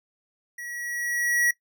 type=tone with level ramp; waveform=square; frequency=1921 Hz; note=B6; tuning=48 cents flat; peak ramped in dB=-36 to -19 dBFS; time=0.58-1.51 s; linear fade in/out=5 ms; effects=noise-tail reverb RT60 0.1 s tail -20 dB re dry